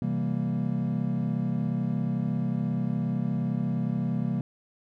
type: chord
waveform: triangle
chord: C dominant seventh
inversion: none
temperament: equal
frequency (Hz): 130.81 / 164.81 / 196 / 233.1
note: C3 / E3 / G3 / Bb3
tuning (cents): 0 / 0 / 0 / 0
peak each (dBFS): -29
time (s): 0.02-4.41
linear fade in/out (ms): 2
effects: none